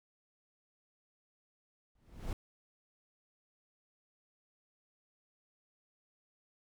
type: noise with exponential growth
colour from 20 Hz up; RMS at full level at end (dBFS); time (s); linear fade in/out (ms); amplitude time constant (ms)
brown; -34; 1.95-2.33; 2; 81
effects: none